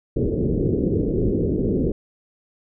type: low-pass noise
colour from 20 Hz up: white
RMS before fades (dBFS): -21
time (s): 0.16-1.92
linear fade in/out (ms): 5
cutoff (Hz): 450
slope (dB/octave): 48
effects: none